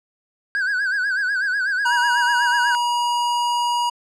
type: tone with vibrato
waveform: triangle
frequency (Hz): 1568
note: G6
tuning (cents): 0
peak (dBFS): -17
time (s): 0.55-2.75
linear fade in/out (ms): 0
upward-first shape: sine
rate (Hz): 8.1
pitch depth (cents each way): 110
type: tone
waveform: square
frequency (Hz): 959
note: A#5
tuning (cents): +49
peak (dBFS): -19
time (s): 1.85-3.9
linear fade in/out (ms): 10
effects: low-pass 8000 Hz 12 dB/octave